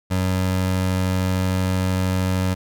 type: tone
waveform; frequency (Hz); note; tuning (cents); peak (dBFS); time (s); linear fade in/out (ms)
25% pulse; 93.1; F#2; +11; -15; 0.1-2.55; 20
effects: none